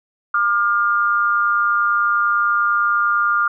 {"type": "tone pair together", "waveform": "sine", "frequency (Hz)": [1200, 1408.8], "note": ["D6", "F6"], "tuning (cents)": [37, 15], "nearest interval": "minor third", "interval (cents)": 278, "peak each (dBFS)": -17, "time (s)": [0.34, 3.48], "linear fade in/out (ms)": 5, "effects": []}